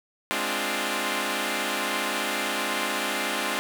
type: chord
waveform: 5% pulse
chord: D half-diminished seventh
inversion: second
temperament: equal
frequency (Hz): 207.7 / 261.6 / 293.7 / 349.2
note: Ab3 / C4 / D4 / F4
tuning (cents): 0 / 0 / 0 / 0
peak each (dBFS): -20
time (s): 0.31-3.59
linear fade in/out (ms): 0
effects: none